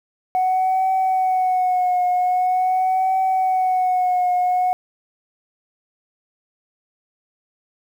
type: tone with vibrato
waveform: sine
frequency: 740 Hz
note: F#5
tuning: in tune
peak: -14 dBFS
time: 0.35-4.73 s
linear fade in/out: 0 ms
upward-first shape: triangle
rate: 0.44 Hz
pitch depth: 46 cents each way
effects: tanh soft clip ceiling -13 dBFS + 8-bit